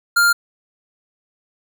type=tone; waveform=square; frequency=1400 Hz; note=F6; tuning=4 cents sharp; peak=-12 dBFS; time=0.16-0.33 s; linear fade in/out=10 ms; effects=none